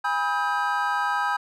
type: tone cluster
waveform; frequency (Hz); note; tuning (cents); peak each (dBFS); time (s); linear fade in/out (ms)
triangle; 819 / 981 / 1274 / 1583; G#5 / B5 / D#6 / G6; -24 / -12 / +41 / +17; -26; 0.04-1.37; 10
effects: none